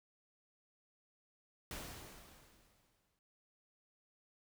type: noise with exponential decay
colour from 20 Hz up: pink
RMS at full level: -44 dBFS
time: 1.71-3.19 s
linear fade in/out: 1 ms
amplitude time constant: 320 ms
effects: none